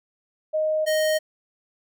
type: tone pair in turn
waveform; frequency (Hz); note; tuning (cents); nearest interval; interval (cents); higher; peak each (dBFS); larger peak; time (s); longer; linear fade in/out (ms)
sine / square; 622 / 622; D#5 / D#5; -1 / -1; unison; 0; neither; -20; neither; 0.53-0.86 / 0.86-1.19; neither; 20
effects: none